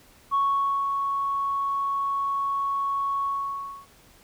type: tone with ADSR envelope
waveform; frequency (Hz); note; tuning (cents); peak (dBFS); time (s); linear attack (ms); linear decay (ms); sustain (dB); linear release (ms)
sine; 1108.7; C#6; 0; -18; 0.31-3.87; 31; 520; -5; 620
effects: tanh soft clip ceiling -16 dBFS + pink hiss -55 dBFS RMS until 4.23 s